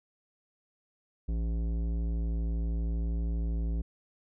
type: tone with tanh clipping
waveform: sine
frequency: 56.3 Hz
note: A1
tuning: 40 cents sharp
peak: -30 dBFS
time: 1.28-3.82 s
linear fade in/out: 10 ms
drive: 14 dB
effects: none